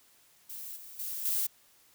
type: noise with level steps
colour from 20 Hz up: violet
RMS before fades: -42 / -48 / -37 / -30 dBFS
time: 0.49-1.47 s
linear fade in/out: 10 ms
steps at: 0.76 / 0.99 / 1.25 s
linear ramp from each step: 5 ms
effects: white hiss -63 dBFS RMS until 1.94 s